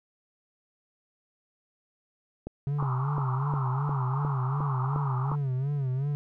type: click train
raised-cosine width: 2 ms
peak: -22 dBFS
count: 9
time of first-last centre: 2.47-5.317 s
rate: 2.81 Hz
type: tone with vibrato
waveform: triangle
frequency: 136.4 Hz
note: C#3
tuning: 28 cents flat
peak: -24 dBFS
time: 2.67-6.15 s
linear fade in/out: 0 ms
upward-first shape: sine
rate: 2.7 Hz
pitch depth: 120 cents each way
type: band-pass noise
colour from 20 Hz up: white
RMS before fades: -36 dBFS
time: 2.78-5.36 s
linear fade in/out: 20 ms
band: 800 to 1300 Hz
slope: 96 dB/octave
effects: none